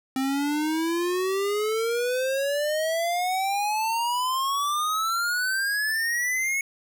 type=exponential sweep; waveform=square; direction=up; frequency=261.6 to 2207 Hz; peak=-24 dBFS; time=0.16-6.61 s; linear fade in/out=2 ms; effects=none